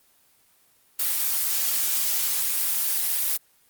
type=noise; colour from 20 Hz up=blue; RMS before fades=-24 dBFS; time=0.99-3.37 s; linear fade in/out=5 ms; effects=white hiss -61 dBFS RMS until 3.69 s + Opus 24 kbps